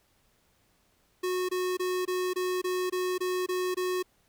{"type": "tone bursts", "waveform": "square", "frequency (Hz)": 365.7, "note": "F#4", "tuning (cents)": -20, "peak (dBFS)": -28, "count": 10, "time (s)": [1.23, 4.028], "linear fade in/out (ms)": 10, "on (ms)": 260, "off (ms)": 22, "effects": ["pink hiss -68 dBFS RMS until 4.28 s"]}